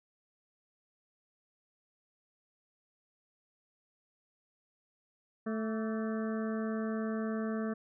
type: harmonic tone with a mistuned harmonic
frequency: 220 Hz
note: A3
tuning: in tune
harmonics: 1 / 2 / 3 / 5 / 6 / 7 / 8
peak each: -33 / -39 / -43 / -47 / -49 / -50 / -51 dBFS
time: 5.46-7.74 s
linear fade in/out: 10 ms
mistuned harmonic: 5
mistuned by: +67 cents
effects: none